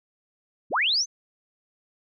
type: linear sweep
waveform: sine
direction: up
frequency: 79.5 to 6370 Hz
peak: -20 dBFS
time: 0.7-1.06 s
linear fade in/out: 50 ms
effects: none